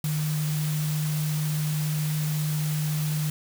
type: tone in noise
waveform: sine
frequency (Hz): 152.4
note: D#3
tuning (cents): -36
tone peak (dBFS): -24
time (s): 0.04-3.3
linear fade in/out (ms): 2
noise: white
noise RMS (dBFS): -36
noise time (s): 0.04-3.3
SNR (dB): +9
effects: none